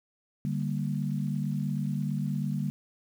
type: chord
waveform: sine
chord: G minor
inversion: second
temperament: equal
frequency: 146.83 / 196 / 233.1 Hz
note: D3 / G3 / Bb3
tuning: 0 / 0 / 0 cents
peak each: -30 / -32 / -35 dBFS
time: 0.45-2.7 s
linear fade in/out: 0 ms
effects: 9-bit